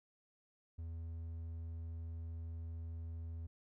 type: tone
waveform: triangle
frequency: 82.41 Hz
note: E2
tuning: in tune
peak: -40 dBFS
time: 0.78-3.47 s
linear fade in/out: 10 ms
effects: none